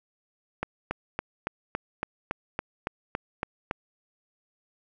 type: click train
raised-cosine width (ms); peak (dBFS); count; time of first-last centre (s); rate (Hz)
0.5; -13; 12; 0.63-3.711; 3.57
effects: none